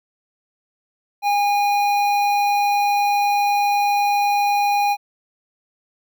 square tone with notch filter, 816 Hz, G#5, 31 cents flat, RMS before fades -18 dBFS, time 1.22-4.97 s, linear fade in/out 50 ms, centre 8400 Hz, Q 0.59, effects none

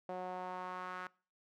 sawtooth tone with band-pass filter sweep, 182.7 Hz, F#3, 22 cents flat, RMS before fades -43 dBFS, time 0.09-1.07 s, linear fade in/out 0 ms, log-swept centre 640 to 1400 Hz, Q 2.5, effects noise-tail reverb RT60 0.4 s tail -23 dB re dry

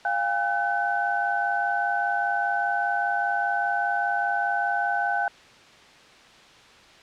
sine tone cluster, 701 / 806 / 1514 Hz, F5 / G5 / F#6, +6 / +48 / +39 cents, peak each -28 / -26 / -26 dBFS, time 0.05-5.28 s, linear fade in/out 2 ms, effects white hiss -50 dBFS RMS until 7.02 s + low-pass 4000 Hz 12 dB/octave

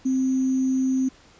sine tone with sample-and-hold, 261.6 Hz, C4, in tune, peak -19 dBFS, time 0.05-1.09 s, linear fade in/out 10 ms, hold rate 6300 Hz, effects pink hiss -53 dBFS RMS until 1.39 s + resampled to 16000 Hz

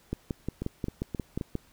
two click trains, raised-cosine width 3 ms, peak -19 / -17 dBFS, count 4 / 9, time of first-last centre 0.62-1.412 / 0.13-1.553 s, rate 3.79 / 5.62 Hz, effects pink hiss -61 dBFS RMS until 1.72 s

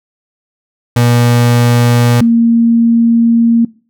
35% pulse / sine tone pair in turn, 120 / 231.8 Hz, B2 / A#3, -49 / -10 cents, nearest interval major seventh, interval 1139 cents, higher second, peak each -5 dBFS, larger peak neither, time 0.96-2.21 / 2.21-3.65 s, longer second, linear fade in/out 5 ms, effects noise-tail reverb RT60 0.4 s tail -23 dB re dry

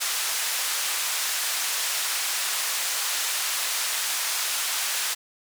white band-pass noise, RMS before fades -27 dBFS, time 0-5.15 s, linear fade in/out 20 ms, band 910 to 10000 Hz, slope 12 dB/octave, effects none

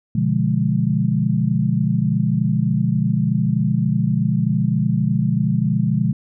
sine chord, B diminished seventh, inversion none, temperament equal, 123.47 / 146.83 / 174.61 / 207.7 Hz, B2 / D3 / F3 / Ab3, 0 / 0 / 0 / 0 cents, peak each -21 dBFS, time 0.15-6.13 s, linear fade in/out 5 ms, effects none

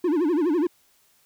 triangle tone with vibrato, 324.1 Hz, E4, 29 cents flat, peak -17 dBFS, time 0.04-0.67 s, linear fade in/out 5 ms, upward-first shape sine, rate 12 Hz, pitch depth 210 cents each way, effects white hiss -62 dBFS RMS until 1.25 s

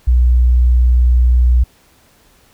sine tone, 61.2 Hz, B1, 15 cents flat, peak -7 dBFS, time 0.07-1.64 s, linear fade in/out 10 ms, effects pink hiss -51 dBFS RMS until 2.53 s

